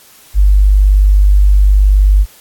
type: tone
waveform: sine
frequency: 49.54 Hz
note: G1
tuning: 19 cents sharp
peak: -4 dBFS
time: 0.34-2.26 s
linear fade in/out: 50 ms
effects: white hiss -42 dBFS RMS until 2.4 s + AAC 64 kbps